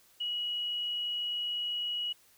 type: tone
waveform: sine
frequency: 2913 Hz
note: F#7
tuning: 28 cents flat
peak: -31 dBFS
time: 0.2-2.13 s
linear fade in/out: 10 ms
effects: white hiss -63 dBFS RMS until 2.37 s